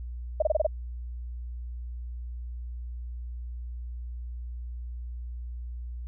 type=tone bursts; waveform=sine; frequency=620 Hz; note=D#5; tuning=6 cents flat; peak=-19 dBFS; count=6; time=0.4-0.667 s; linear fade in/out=5 ms; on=22 ms; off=27 ms; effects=added 60 Hz sine -34 dBFS peak until 6.07 s